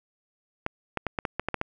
clicks, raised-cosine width 0.5 ms, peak -12 dBFS, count 9, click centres 0.664 / 0.973 / 1.067 / 1.188 / 1.252 / 1.396 / 1.486 / 1.543 / 1.614 s, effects none

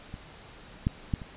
clicks, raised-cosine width 5 ms, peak -26 / -12 / -14 / -27 dBFS, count 4, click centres 0.141 / 0.869 / 1.138 / 1.218 s, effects pink hiss -49 dBFS RMS until 1.36 s + resampled to 8000 Hz

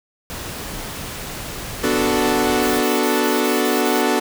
pink noise, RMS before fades -30 dBFS, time 0.3-2.81 s, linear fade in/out 0 ms
sawtooth chord, B minor seventh, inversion none, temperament equal, 246.9 / 293.7 / 370 / 440 Hz, B3 / D4 / F#4 / A4, 0 / 0 / 0 / 0 cents, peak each -18 dBFS, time 1.83-4.2 s, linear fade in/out 10 ms
violet noise bursts, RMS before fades -30 dBFS, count 7, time 2.62-4.02 s, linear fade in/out 5 ms, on 170 ms, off 35 ms
effects none

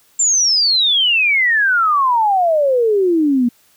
sine exponential sweep, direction down, 7420 to 233.1 Hz, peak -11 dBFS, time 0.19-3.49 s, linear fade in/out 10 ms, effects white hiss -54 dBFS RMS until 3.76 s

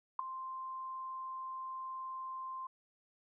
sine tone with ADSR envelope, 1046.5 Hz, C6, in tune, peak -26 dBFS, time 0.19-2.67 s, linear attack 4 ms, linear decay 4 ms, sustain -14 dB, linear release 5 ms, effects none

